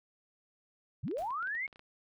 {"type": "linear sweep", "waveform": "sine", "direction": "up", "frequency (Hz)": [85.1, 2217], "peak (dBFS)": -33, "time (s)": [1.03, 1.67], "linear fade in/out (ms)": 10}
{"type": "clicks", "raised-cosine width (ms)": 0.3, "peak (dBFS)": -38, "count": 12, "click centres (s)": [1.081, 1.113, 1.171, 1.221, 1.306, 1.427, 1.473, 1.551, 1.678, 1.728, 1.759, 1.794]}
{"type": "noise with exponential decay", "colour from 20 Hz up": "pink", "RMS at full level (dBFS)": -50, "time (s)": [1.18, 1.42], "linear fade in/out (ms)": 2, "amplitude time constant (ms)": 51}
{"effects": []}